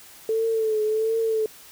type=tone with vibrato; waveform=sine; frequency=440 Hz; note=A4; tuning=in tune; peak=-20 dBFS; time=0.29-1.46 s; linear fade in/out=2 ms; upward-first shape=triangle; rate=1.4 Hz; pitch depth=56 cents each way; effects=white hiss -47 dBFS RMS until 1.71 s